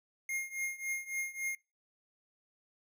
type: tone with tremolo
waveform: square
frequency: 2133 Hz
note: C7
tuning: 33 cents sharp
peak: -32 dBFS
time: 0.29-1.55 s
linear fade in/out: 2 ms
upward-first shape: triangle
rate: 3.6 Hz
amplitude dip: 90%
effects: noise-tail reverb RT60 0.3 s tail -25 dB re dry